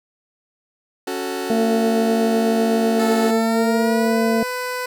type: chord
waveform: sawtooth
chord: F# minor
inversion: second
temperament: just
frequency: 277.5 / 370 / 444 Hz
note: C#4 / F#4 / A4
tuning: +2 / 0 / +16 cents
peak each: -25 / -22 / -25 dBFS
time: 1.07-3.31 s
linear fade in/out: 5 ms
type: harmonic tone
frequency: 226 Hz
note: A3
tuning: 47 cents sharp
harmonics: 1 / 2 / 3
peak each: -18 / -21 / -23 dBFS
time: 1.5-4.43 s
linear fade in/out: 2 ms
type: tone with pitch glide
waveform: 15% pulse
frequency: 438.2 to 500.5 Hz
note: A4 to B4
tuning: -7 to +23 cents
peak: -17 dBFS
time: 2.99-4.86 s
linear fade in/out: 5 ms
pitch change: +230 cents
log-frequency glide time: 3.26-4.19 s
effects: none